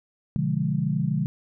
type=chord; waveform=sine; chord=B diminished seventh; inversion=none; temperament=equal; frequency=123.47 / 146.83 / 174.61 / 207.7 Hz; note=B2 / D3 / F3 / Ab3; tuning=0 / 0 / 0 / 0 cents; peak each=-31 / -25 / -27 / -29 dBFS; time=0.36-1.26 s; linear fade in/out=0 ms; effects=none